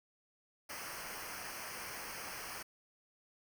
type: noise with comb filter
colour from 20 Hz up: pink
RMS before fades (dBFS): -45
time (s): 0.69-2.63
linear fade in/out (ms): 10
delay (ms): 0.27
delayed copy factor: -0.85
effects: none